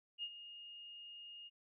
sine tone with ADSR envelope, 2845 Hz, F7, 31 cents sharp, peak -38 dBFS, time 0.18-1.5 s, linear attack 51 ms, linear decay 56 ms, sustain -12 dB, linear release 32 ms, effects none

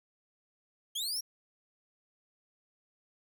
sawtooth linear sweep, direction up, 3125 to 5710 Hz, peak -30 dBFS, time 0.95-1.21 s, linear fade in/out 10 ms, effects none

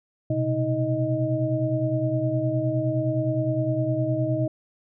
sine tone cluster, 121.8 / 131.5 / 315.9 / 624 Hz, B2 / C3 / D#4 / D#5, -24 / +9 / +26 / +5 cents, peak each -27 dBFS, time 0.3-4.48 s, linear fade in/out 5 ms, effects none

